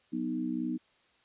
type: chord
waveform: sine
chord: B major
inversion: second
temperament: equal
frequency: 185 / 246.9 / 311.1 Hz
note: F#3 / B3 / D#4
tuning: 0 / 0 / 0 cents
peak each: -39 / -33 / -34 dBFS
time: 0.12-0.78 s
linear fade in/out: 20 ms
effects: white hiss -67 dBFS RMS until 1.24 s + resampled to 8000 Hz